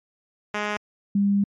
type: tone pair in turn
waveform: 5% pulse / sine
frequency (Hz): 208.7 / 200.6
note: G#3 / G3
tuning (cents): +9 / +40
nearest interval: minor second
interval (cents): 69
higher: first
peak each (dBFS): -13 / -17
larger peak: first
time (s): 0.54-0.77 / 1.15-1.44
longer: second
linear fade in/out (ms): 5
effects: low-pass 4000 Hz 12 dB/octave + MP3 64 kbps